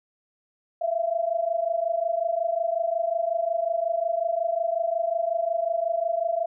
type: tone pair together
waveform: sine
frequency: 656 / 681.5 Hz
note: E5 / F5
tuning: -9 / -43 cents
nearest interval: minor second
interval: 66 cents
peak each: -26 / -25 dBFS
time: 0.81-6.46 s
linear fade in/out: 10 ms
effects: none